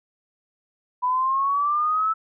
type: exponential sweep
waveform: sine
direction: up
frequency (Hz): 987.8 to 1318.5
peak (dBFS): -19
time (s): 1.02-2.14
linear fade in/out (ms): 20
effects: none